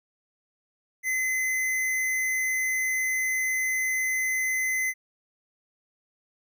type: tone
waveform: square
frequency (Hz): 2042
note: C7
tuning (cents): -43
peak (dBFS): -25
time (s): 1.03-4.94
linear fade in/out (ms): 50
effects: none